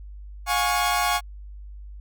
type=chord; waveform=sawtooth; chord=Db major; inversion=first; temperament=equal with one note detuned; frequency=713.5 / 830.6 / 1108.7 Hz; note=F5 / Ab5 / Db6; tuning=+37 / 0 / 0 cents; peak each=-21 / -22 / -21 dBFS; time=0.46-1.21 s; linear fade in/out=50 ms; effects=added 50 Hz sine -37 dBFS peak until 2 s